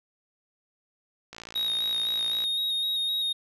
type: click train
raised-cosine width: 0.2 ms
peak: -23 dBFS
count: 64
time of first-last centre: 1.33-2.439 s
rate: 56.8 Hz
type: tone with vibrato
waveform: triangle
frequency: 3751 Hz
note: A#7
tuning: 10 cents sharp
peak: -24 dBFS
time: 1.55-3.33 s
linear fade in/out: 10 ms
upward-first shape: square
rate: 3.9 Hz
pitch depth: 20 cents each way
effects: none